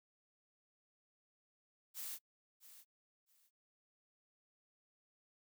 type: noise with echo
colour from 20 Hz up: blue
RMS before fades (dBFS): -45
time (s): 1.94-2.19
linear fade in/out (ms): 50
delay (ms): 660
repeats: 2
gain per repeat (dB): -14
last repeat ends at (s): 3.51
effects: noise-tail reverb RT60 0.1 s tail -26 dB re dry